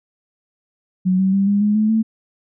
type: tone with pitch steps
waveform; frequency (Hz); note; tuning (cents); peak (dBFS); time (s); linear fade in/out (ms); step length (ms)
sine; 185 / 190.64 / 196.45 / 202.4 / 208.6 / 215 / 221.5; F#3 / G3 / G3 / G#3 / G#3 / A3 / A3; 0 / -48 / +4 / -44 / +8 / -40 / +12; -13; 1.05-2.03; 20; 140
effects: none